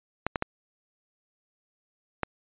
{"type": "clicks", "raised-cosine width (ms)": 0.5, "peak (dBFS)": -11, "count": 4, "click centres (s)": [0.266, 0.358, 0.424, 2.233], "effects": ["resampled to 8000 Hz"]}